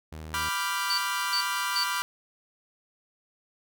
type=tone; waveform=sawtooth; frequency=78.3 Hz; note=D#2; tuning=11 cents sharp; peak=-34 dBFS; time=0.12-0.49 s; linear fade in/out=5 ms
type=chord; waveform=sawtooth; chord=G dominant seventh; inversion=first; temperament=equal; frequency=987.8 / 1174.7 / 1396.9 / 1568 Hz; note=B5 / D6 / F6 / G6; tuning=0 / 0 / 0 / 0 cents; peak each=-28 / -29 / -29 / -32 dBFS; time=0.34-2.02 s; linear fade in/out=0 ms
type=tone bursts; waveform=sine; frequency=4583 Hz; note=D8; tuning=43 cents flat; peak=-25 dBFS; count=3; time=0.9-1.837 s; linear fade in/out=2 ms; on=79 ms; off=350 ms
effects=none